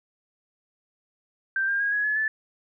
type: tone with pitch steps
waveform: sine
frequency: 1568 / 1601.9 / 1636.5 / 1671.8 / 1707.9 / 1744.8 Hz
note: G6 / G6 / G#6 / G#6 / G#6 / A6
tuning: 0 / +37 / -26 / +11 / +48 / -15 cents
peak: -22 dBFS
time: 1.56-2.28 s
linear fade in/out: 2 ms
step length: 120 ms
effects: none